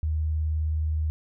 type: tone with vibrato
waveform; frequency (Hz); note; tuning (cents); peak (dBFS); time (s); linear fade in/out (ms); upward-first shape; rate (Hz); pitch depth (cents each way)
sine; 77.78; D#2; 0; -23; 0.03-1.1; 0; sine; 19; 16
effects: none